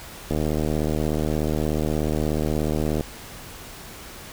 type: click train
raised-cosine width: 2 ms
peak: -11 dBFS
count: 208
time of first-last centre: 0.31-3.009 s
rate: 76.7 Hz
effects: pink hiss -40 dBFS RMS until 4.32 s